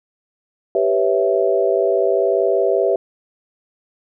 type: chord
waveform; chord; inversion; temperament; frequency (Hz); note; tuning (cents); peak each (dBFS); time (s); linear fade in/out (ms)
sine; C# half-diminished seventh; second; equal; 392 / 493.9 / 554.4 / 659.3; G4 / B4 / C#5 / E5; 0 / 0 / 0 / 0; -18 / -20 / -21 / -19; 0.75-2.96; 2
effects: none